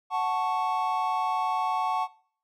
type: chord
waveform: triangle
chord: F# minor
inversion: none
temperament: equal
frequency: 740 / 880 / 1108.7 Hz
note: F#5 / A5 / C#6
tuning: 0 / 0 / 0 cents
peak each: -27 dBFS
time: 0.1-2.08 s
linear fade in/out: 50 ms
effects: noise-tail reverb RT60 0.5 s tail -20 dB re dry